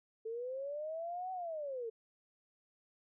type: linear two-way sweep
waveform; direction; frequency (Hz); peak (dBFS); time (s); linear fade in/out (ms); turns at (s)
sine; up then down; 438.4 to 756 to 438.4; -38; 0.25-1.9; 10; 1.32
effects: none